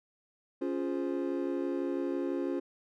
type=chord; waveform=triangle; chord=Db major seventh; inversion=none; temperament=equal; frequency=277.2 / 349.2 / 415.3 / 523.3 Hz; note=Db4 / F4 / Ab4 / C5; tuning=0 / 0 / 0 / 0 cents; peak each=-32 / -32 / -38 / -38 dBFS; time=0.61-2.6 s; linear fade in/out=10 ms; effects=none